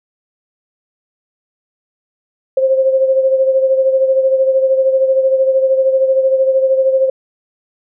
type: beating tone pair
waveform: sine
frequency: 528 / 541 Hz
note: C5 / C#5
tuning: +16 / -42 cents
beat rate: 13 Hz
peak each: -10 / -18 dBFS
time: 2.57-7.1 s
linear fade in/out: 5 ms
effects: none